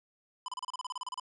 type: tone bursts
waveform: square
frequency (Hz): 1007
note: B5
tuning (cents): +33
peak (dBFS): -36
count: 14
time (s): 0.46-1.198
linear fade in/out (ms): 2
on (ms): 23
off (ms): 32
effects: resampled to 22050 Hz